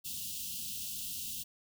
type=band-stop noise; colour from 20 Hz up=white; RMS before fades=-40 dBFS; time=0.04-1.44 s; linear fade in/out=20 ms; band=260 to 2700 Hz; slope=96 dB/octave; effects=none